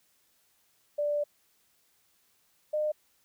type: tone pair in turn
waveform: sine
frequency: 587.3 / 607.3 Hz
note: D5 / D#5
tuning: 0 / -42 cents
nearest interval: minor second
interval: 58 cents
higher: second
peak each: -26 dBFS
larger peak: neither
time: 0.98-1.24 / 2.73-2.92 s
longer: first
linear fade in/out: 10 ms
effects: white hiss -69 dBFS RMS until 3.24 s